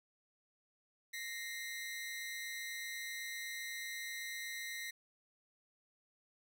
sawtooth ring-modulated tone, 1975.5 Hz, B6, in tune, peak -35 dBFS, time 1.13-4.91 s, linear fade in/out 10 ms, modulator 114 Hz, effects none

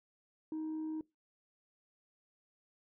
sine tone with amplitude modulation, 313.8 Hz, D#4, 15 cents sharp, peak -33 dBFS, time 0.52-1.01 s, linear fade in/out 2 ms, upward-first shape sine, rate 65.5 Hz, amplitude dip 25%, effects noise-tail reverb RT60 0.2 s tail -23 dB re dry + tanh soft clip ceiling -35 dBFS

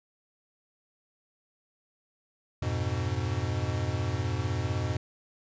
square chord, F diminished, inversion none, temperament equal with one note detuned, 88.07 / 103.83 / 123.47 Hz, F2 / Ab2 / Cb3, +15 / 0 / 0 cents, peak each -33 dBFS, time 2.62-4.97 s, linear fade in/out 5 ms, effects resampled to 16000 Hz

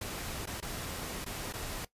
pink noise with dropouts, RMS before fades -39 dBFS, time 0.01-1.85 s, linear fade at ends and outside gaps 5 ms, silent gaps 0.458-0.471 / 0.604-0.624 / 1.246-1.261 / 1.527-1.536 s, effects noise-tail reverb RT60 0.1 s tail -17 dB re dry + resampled to 32000 Hz

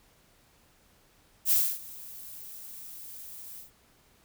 violet noise with ADSR envelope, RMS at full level -22 dBFS, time 1.45-3.71 s, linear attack 62 ms, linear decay 270 ms, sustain -22 dB, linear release 130 ms, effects pink hiss -63 dBFS RMS until 4.24 s

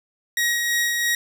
sawtooth tone with tremolo, 1894 Hz, A#6, 27 cents sharp, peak -15 dBFS, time 0.37-1.15 s, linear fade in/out 2 ms, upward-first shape sine, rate 3 Hz, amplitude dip 30%, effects none

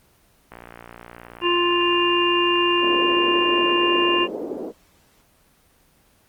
click train, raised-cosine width 0.5 ms, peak -23 dBFS, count 220, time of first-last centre 0.52-4.238 s, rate 58.9 Hz
harmonic tone, 349.2 Hz, F4, in tune, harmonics 1 / 3 / 5 / 7 / 8, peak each -20 / -22 / -31 / -32 / -21 dBFS, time 1.41-4.28 s, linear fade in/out 50 ms
white band-pass noise, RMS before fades -30 dBFS, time 2.8-4.73 s, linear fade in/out 50 ms, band 270 to 490 Hz, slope 24 dB/octave
effects pink hiss -58 dBFS RMS until 6.28 s + Opus 24 kbps

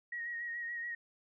sine tone with vibrato, 1887 Hz, A#6, 21 cents sharp, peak -37 dBFS, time 0.12-0.95 s, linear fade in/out 5 ms, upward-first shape sine, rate 7 Hz, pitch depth 31 cents each way, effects none

